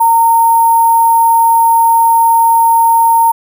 sine tone with sample-and-hold, 919 Hz, A#5, 25 cents flat, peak -5 dBFS, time 0-3.32 s, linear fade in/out 10 ms, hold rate 11025 Hz, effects none

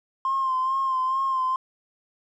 triangle tone with vibrato, 1054 Hz, C6, 12 cents sharp, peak -18 dBFS, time 0.25-1.56 s, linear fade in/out 2 ms, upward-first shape sine, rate 2.3 Hz, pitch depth 40 cents each way, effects tanh soft clip ceiling -19 dBFS + resampled to 22050 Hz

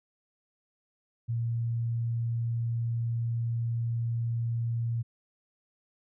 sine tone, 116.54 Hz, A#2, in tune, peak -27 dBFS, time 1.28-5.03 s, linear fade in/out 20 ms, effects none

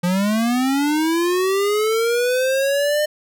square linear sweep, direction up, 172.8 to 607 Hz, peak -17 dBFS, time 0.03-3.06 s, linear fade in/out 10 ms, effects none

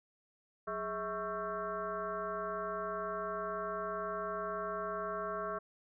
sine tone with frequency modulation, 877 Hz, A5, 6 cents flat, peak -35 dBFS, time 0.67-5.59 s, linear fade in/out 10 ms, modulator 231 Hz, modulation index 2.4, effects none

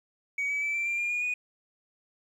sine tone with pitch steps, 2258 / 2287 / 2316 / 2346 / 2376 / 2406 / 2437 / 2468 Hz, C#7 / D7 / D7 / D7 / D7 / D7 / D#7 / D#7, +31 / -47 / -25 / -2 / +20 / +41 / -37 / -15 cents, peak -25 dBFS, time 0.38-1.34 s, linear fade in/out 5 ms, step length 120 ms, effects tanh soft clip ceiling -25 dBFS + 10-bit

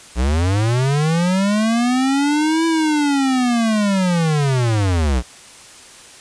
square linear two-way sweep, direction up then down, 57 to 331.2 to 57 Hz, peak -15 dBFS, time 0.15-5.23 s, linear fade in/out 50 ms, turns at 2.66 s, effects white hiss -41 dBFS RMS until 6.2 s + resampled to 22050 Hz

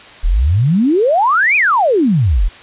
sine exponential two-way sweep, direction up then down, 34.65 to 2551 to 34.65 Hz, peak -9 dBFS, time 0.23-2.49 s, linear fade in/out 20 ms, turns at 1.56 s, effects white hiss -37 dBFS RMS until 2.62 s + resampled to 8000 Hz

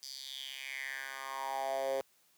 10% pulse tone with high-pass filter sweep, 134.9 Hz, C#3, 47 cents flat, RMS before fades -39 dBFS, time 0.03-2.01 s, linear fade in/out 0 ms, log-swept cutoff 5100 to 480 Hz, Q 5.2, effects white hiss -69 dBFS RMS until 2.37 s + high-pass 80 Hz 12 dB/octave

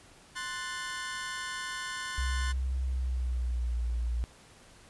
sawtooth chord, F# diminished, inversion second, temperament equal with one note detuned, 1046.5 / 1480 / 1768.2 Hz, C6 / F#6 / A6, 0 / 0 / +8 cents, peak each -36 dBFS, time 0.35-2.53 s, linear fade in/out 20 ms
sine tone with pitch glide, 65 to 58.92 Hz, C2 to A#1, -11 to +19 cents, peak -28 dBFS, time 2.18-4.24 s, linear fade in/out 0 ms, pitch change -170 cents, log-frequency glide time 2.84-3.82 s
effects pink hiss -56 dBFS RMS until 4.89 s + resampled to 24000 Hz

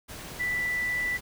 sine tone in noise, 1975.5 Hz, B6, in tune, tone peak -26 dBFS, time 0.39-1.18 s, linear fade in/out 20 ms, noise pink, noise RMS -41 dBFS, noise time 0.08-1.21 s, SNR +12 dB, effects none

